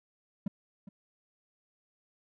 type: tone with echo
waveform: triangle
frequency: 196 Hz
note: G3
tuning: in tune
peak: -26 dBFS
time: 0.46-0.48 s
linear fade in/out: 5 ms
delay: 410 ms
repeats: 1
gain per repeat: -15 dB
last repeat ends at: 0.89 s
effects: none